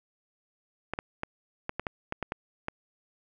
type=clicks; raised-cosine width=0.5 ms; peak=-16 dBFS; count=10; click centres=0.936 / 0.989 / 1.234 / 1.694 / 1.796 / 1.868 / 2.124 / 2.227 / 2.321 / 2.684 s; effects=none